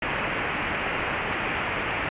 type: low-pass noise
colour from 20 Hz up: white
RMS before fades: -28 dBFS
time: 0.02-2.09 s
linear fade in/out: 2 ms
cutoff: 2700 Hz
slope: 48 dB/octave
effects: resampled to 8000 Hz